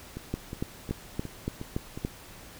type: two click trains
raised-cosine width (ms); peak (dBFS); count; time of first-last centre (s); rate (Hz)
3; -16 / -23; 7 / 6; 0.34-2.049 / 0.17-1.975; 3.51 / 2.77
effects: pink hiss -48 dBFS RMS until 2.59 s

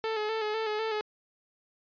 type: tone with vibrato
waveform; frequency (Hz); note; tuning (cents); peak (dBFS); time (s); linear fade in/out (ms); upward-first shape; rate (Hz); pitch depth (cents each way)
sawtooth; 434; A4; -24; -25; 0.04-1.01; 0; square; 4; 37
effects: resampled to 11025 Hz

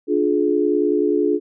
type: chord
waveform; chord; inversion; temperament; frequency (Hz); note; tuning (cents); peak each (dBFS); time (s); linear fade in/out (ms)
sine; D diminished; none; just; 293.7 / 352.4 / 422.9; D4 / F4 / Ab4; 0 / +16 / +31; -20 / -20 / -19; 0.07-1.4; 50
effects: none

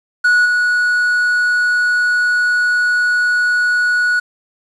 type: tone with level steps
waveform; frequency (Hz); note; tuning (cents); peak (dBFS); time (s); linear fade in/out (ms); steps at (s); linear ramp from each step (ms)
triangle; 1464; F#6; -19; -7 / -10; 0.24-4.2; 10; 0.45; 10
effects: resampled to 24000 Hz + 7-bit

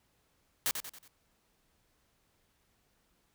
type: noise with echo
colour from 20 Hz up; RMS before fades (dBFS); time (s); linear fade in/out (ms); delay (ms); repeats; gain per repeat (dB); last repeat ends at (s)
white; -30; 0.66-0.71; 0; 92; 4; -7; 1.078
effects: pink hiss -73 dBFS RMS until 3.34 s

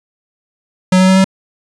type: tone with pitch steps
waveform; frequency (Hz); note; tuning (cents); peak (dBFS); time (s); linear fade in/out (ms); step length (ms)
square; 185 / 186.93 / 188.89 / 190.86; F#3 / F#3 / F#3 / G3; 0 / +18 / +36 / -46; -7; 0.92-1.244; 5; 81
effects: resampled to 22050 Hz

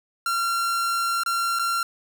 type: tone with dropouts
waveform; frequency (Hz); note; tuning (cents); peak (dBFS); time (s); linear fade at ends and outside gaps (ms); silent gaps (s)
45% pulse; 1372; F6; -31; -22; 0.26-1.83; 2; 1.235-1.261 / 1.589-1.594
effects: none

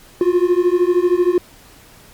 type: beating tone pair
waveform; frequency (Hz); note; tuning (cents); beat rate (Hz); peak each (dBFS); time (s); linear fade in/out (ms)
triangle; 349.2 / 362.2; F4 / F#4; 0 / -37; 13; -13; 0.21-1.38; 2
effects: pink hiss -45 dBFS RMS until 2.13 s + MP3 96 kbps

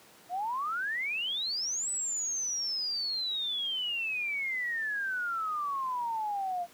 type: exponential two-way sweep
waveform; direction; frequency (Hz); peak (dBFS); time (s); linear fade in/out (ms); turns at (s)
sine; up then down; 686 to 8020 to 686; -30; 0.29-6.67; 50; 1.9
effects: pink hiss -56 dBFS RMS until 6.73 s + high-pass 200 Hz 12 dB/octave

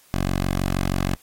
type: tone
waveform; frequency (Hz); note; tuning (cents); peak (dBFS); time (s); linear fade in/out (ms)
10% pulse; 46.25; F#1; 0; -13; 0.14-1.15; 0
effects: white hiss -55 dBFS RMS until 1.22 s + AAC 48 kbps

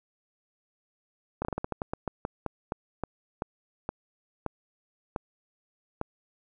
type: slowing click train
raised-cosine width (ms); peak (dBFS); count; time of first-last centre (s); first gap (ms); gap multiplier
1; -16; 19; 1.42-6.014; 29; 1.22
effects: none

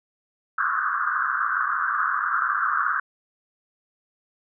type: band-pass noise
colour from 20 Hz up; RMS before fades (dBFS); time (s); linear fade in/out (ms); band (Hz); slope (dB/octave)
pink; -24; 0.58-3; 5; 1100 to 1600; 96
effects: none

